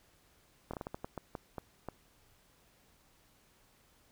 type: slowing click train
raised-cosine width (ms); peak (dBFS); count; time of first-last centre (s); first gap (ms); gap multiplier
1; -25; 11; 0.71-1.887; 25; 1.32
effects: pink hiss -67 dBFS RMS until 4.11 s